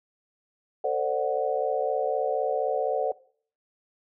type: chord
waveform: sine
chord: D dominant seventh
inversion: second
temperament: equal with one note detuned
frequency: 447.9 / 523.3 / 587.3 / 740 Hz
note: A4 / C5 / D5 / F#5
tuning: +31 / 0 / 0 / 0 cents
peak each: -29 dBFS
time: 0.84-3.12 s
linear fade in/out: 5 ms
effects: noise-tail reverb RT60 0.5 s tail -20 dB re dry